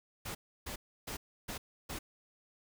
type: noise bursts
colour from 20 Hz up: pink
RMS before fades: -41 dBFS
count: 5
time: 0.25-1.99 s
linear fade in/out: 10 ms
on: 100 ms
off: 310 ms
effects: none